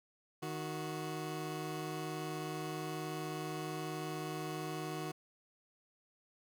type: tone pair together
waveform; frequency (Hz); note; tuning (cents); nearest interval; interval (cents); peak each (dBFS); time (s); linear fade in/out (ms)
20% pulse; 155.56 / 370; D#3 / F#4; 0 / 0; octave + minor third; 1500; -36 / -37; 0.42-5.12; 10
effects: none